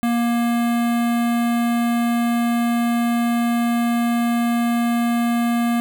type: tone with notch filter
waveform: square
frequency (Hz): 236.1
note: A#3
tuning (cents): +22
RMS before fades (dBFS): -19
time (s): 0.03-5.8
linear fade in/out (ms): 0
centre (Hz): 5400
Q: 0.93
effects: 9-bit